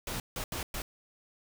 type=noise bursts at uneven times; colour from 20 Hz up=pink; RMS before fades=-36 dBFS; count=4; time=0.07-0.2 / 0.36-0.44 / 0.52-0.63 / 0.74-0.82 s; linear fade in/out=2 ms; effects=none